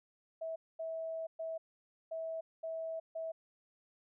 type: tone bursts at uneven times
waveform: sine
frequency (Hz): 650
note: E5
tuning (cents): -24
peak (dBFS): -37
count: 6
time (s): 0.41-0.56 / 0.79-1.27 / 1.39-1.58 / 2.11-2.41 / 2.63-3 / 3.15-3.32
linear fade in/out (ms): 10
effects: none